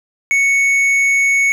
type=tone with tanh clipping; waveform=triangle; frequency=2217 Hz; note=C#7; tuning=in tune; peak=-12 dBFS; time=0.31-1.52 s; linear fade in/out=0 ms; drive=11 dB; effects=none